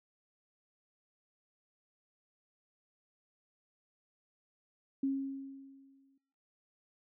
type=tone with exponential decay; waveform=sine; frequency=271.8 Hz; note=C#4; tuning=34 cents flat; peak=-28 dBFS; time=5.03-6.18 s; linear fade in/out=5 ms; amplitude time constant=250 ms; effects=noise-tail reverb RT60 1.0 s tail -25 dB re dry